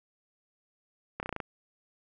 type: slowing click train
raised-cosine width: 0.5 ms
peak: -19 dBFS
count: 7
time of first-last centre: 1.2-1.402 s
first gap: 29 ms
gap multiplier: 1.06
effects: none